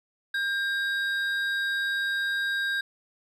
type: tone pair together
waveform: triangle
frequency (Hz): 1600 / 3801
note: G6 / A#7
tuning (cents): +35 / +33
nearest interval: octave + minor third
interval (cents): 1498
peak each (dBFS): -24 / -33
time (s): 0.34-2.81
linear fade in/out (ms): 5
effects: none